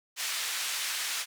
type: band-pass noise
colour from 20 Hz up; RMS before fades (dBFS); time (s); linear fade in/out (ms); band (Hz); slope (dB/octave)
pink; -33; 0.16-1.26; 50; 1900 to 11000; 12
effects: none